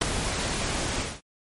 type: noise with ADSR envelope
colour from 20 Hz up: pink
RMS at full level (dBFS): -18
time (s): 0.01-1.21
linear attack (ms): 10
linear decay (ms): 5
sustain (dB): -10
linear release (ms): 230
effects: MP3 48 kbps